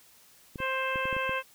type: clicks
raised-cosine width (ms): 3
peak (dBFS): -26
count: 7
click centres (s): 0.558 / 0.603 / 0.958 / 1.055 / 1.128 / 1.166 / 1.294
type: harmonic tone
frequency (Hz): 526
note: C5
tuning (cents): +9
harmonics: 1 / 2 / 3 / 4 / 5 / 6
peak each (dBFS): -34 / -33 / -34 / -39 / -34 / -43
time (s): 0.58-1.43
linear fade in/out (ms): 50
effects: white hiss -58 dBFS RMS until 1.54 s